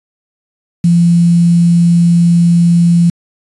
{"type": "tone with quantisation", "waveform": "sine", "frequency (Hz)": 171.2, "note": "F3", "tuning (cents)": -34, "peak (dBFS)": -5, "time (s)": [0.84, 3.1], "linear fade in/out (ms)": 5, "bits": 5, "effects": ["resampled to 24000 Hz"]}